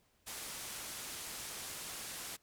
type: low-pass noise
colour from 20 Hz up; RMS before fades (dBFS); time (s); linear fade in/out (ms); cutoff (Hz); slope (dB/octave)
white; -45; 0.26-2.37; 20; 12000; 24
effects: pink hiss -73 dBFS RMS until 2.42 s